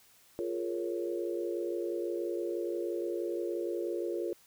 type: chord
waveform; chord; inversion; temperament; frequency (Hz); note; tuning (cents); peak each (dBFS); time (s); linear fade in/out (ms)
sine; Bb minor seventh; second; equal; 349.2 / 415.3 / 466.2 / 554.4; F4 / Ab4 / Bb4 / Db5; 0 / 0 / 0 / 0; -34 / -40 / -38 / -40; 0.39-4.33; 0
effects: white hiss -62 dBFS RMS until 4.46 s